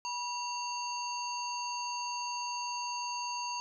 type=harmonic tone with a mistuned harmonic; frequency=917 Hz; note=A#5; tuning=29 cents flat; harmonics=1 / 3 / 5 / 7; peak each=-36 / -43 / -41 / -43 dBFS; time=0.05-3.6 s; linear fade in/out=0 ms; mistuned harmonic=1; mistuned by=+98 cents; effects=none